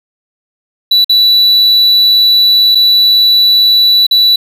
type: tone with dropouts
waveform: triangle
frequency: 3951 Hz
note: B7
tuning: in tune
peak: -3 dBFS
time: 0.91-4.36 s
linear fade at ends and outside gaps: 5 ms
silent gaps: 1.045-1.094 / 2.749-2.753 / 4.067-4.11 s
effects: none